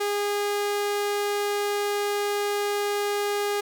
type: tone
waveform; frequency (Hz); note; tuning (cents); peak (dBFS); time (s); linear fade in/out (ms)
sawtooth; 409.5; G#4; -24; -20; 0-3.61; 10
effects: none